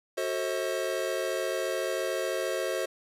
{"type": "chord", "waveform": "square", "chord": "F# diminished seventh", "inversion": "none", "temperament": "just", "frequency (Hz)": [370, 444, 532.8, 639.4], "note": ["F#4", "A4", "C5", "Eb5"], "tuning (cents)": [0, 16, 31, 47], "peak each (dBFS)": [-35, -37, -33, -35], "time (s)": [0.17, 2.86], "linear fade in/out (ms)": 10, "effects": ["resampled to 32000 Hz", "10-bit"]}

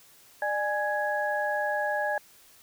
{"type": "tone cluster", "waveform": "sine", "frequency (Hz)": [599, 829, 1666], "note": ["D5", "G#5", "G#6"], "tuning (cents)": [34, -3, 5], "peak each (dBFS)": -30, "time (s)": [0.42, 2.18], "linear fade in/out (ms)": 2, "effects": ["white hiss -56 dBFS RMS until 2.62 s"]}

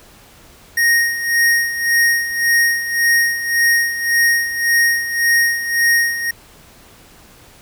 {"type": "tone with tremolo", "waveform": "square", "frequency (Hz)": 1864.7, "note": "A#6", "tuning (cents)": 0, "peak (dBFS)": -11, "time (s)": [0.77, 6.31], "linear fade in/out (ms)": 5, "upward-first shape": "sine", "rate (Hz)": 1.8, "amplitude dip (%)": 70, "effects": ["pink hiss -45 dBFS RMS until 7.61 s"]}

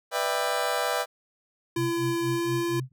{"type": "chord", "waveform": "25% pulse", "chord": "E minor seventh", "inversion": "second", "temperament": "just", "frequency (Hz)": [494.4, 593.3, 659.3, 791.1], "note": ["B4", "D5", "E5", "G5"], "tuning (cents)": [2, 18, 0, 16], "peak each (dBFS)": -27, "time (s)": [0.11, 1.06], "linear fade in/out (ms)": 50}
{"type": "tone with pitch glide", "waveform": "square", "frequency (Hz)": [338.6, 342.1], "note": ["E4", "F4"], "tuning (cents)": [46, -36], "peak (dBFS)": -26, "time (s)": [1.76, 2.8], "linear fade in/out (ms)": 5, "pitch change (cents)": 18, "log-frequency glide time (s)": [2.25, 2.52]}
{"type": "tone with tremolo", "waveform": "sine", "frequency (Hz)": 129.8, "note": "C3", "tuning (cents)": -13, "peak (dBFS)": -27, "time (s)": [1.77, 2.92], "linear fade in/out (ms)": 2, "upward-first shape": "sine", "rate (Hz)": 4.2, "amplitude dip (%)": 100}
{"effects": []}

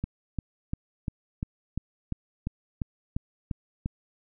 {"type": "click train", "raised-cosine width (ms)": 5, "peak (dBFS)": -17, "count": 12, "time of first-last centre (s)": [0.04, 3.859], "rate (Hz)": 2.88, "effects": []}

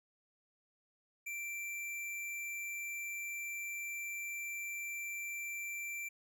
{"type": "tone", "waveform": "square", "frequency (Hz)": 2349, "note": "D7", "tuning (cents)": 0, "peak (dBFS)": -40, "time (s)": [1.26, 6.09], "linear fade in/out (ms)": 10, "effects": []}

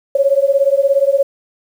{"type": "beating tone pair", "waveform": "sine", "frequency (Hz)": [545, 562], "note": ["C#5", "C#5"], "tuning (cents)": [-29, 24], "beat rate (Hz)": 17, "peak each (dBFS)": -13, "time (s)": [0.15, 1.23], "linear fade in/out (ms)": 5, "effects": ["7-bit"]}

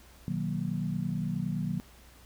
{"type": "chord", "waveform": "sine", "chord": "B major seventh", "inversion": "none", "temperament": "equal", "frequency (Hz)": [123.47, 155.56, 185, 233.1], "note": ["B2", "D#3", "F#3", "A#3"], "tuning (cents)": [0, 0, 0, 0], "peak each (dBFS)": [-38, -33, -33, -37], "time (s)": [0.28, 1.8], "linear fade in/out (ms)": 0, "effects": ["added 60 Hz sine -55 dBFS peak until 2.25 s", "pink hiss -57 dBFS RMS until 2.25 s"]}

